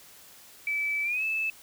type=tone with pitch glide; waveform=sine; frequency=2307 to 2620 Hz; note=D7 to E7; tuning=-31 to -11 cents; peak=-26 dBFS; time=0.67-1.5 s; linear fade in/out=2 ms; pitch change=+220 cents; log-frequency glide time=1.03-1.24 s; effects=white hiss -52 dBFS RMS until 1.62 s